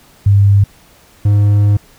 sine / triangle tone pair in turn, 100 / 102.69 Hz, G2 / G#2, +35 / -19 cents, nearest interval unison, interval 46 cents, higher second, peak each -5 dBFS, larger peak neither, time 0.26-0.64 / 1.25-1.77 s, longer second, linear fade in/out 5 ms, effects pink hiss -46 dBFS RMS until 1.98 s

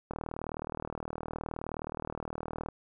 click train, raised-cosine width 1 ms, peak -22 dBFS, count 102, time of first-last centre 0.11-2.687 s, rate 39.2 Hz, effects none

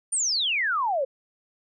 sine exponential sweep, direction down, 9397 to 510 Hz, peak -22 dBFS, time 0.12-1.05 s, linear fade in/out 10 ms, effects none

